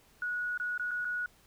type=tone with dropouts; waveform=sine; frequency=1460 Hz; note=F#6; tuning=24 cents flat; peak=-31 dBFS; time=0.22-1.26 s; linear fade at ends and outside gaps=2 ms; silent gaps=0.576-0.599 / 0.778-0.796 / 0.91-0.914 / 1.047-1.051 s; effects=pink hiss -63 dBFS RMS until 1.46 s